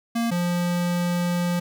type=tone pair in turn; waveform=square; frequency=232.3 / 175.29 Hz; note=A#3 / F3; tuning=-6 / +7 cents; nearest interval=perfect fourth; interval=487 cents; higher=first; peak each=-22 dBFS; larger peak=neither; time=0.15-0.31 / 0.31-1.6 s; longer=second; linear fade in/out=10 ms; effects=none